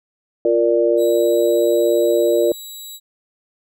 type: chord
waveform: sine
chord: Bb major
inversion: second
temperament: equal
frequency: 349.2 / 466.2 / 587.3 Hz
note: F4 / Bb4 / D5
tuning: 0 / 0 / 0 cents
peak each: -17 dBFS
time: 0.45-2.52 s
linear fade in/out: 2 ms
type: tone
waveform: 15% pulse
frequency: 3900 Hz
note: B7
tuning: 23 cents flat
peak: -25 dBFS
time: 0.97-3 s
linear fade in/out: 50 ms
effects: none